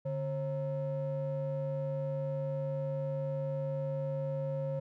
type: ring-modulated tone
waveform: triangle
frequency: 196 Hz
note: G3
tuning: in tune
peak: -27 dBFS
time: 0.05-4.8 s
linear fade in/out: 10 ms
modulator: 342 Hz
effects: none